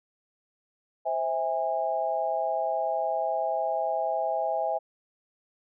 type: chord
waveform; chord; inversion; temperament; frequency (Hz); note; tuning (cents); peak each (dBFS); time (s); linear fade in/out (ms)
sine; C augmented; none; just; 523.3 / 654.1 / 817.6; C5 / E5 / G#5; 0 / -14 / -27; -33 / -28 / -29; 1.05-4.79; 20
effects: none